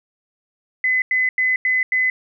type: tone bursts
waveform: sine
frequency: 2025 Hz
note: B6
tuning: 43 cents sharp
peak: -15 dBFS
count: 5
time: 0.84-2.1 s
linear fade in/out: 2 ms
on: 180 ms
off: 90 ms
effects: none